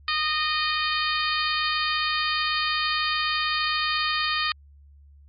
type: harmonic tone with a mistuned harmonic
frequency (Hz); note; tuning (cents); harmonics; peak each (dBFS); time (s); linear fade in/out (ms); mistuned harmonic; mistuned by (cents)
616; D#5; -17; 2 / 3 / 4 / 5 / 6 / 7 / 8; -27 / -29 / -30 / -31 / -32 / -32 / -33; 0.08-4.52; 2; 8; -61
effects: added 71 Hz sine -48 dBFS peak until 5.28 s + MP3 32 kbps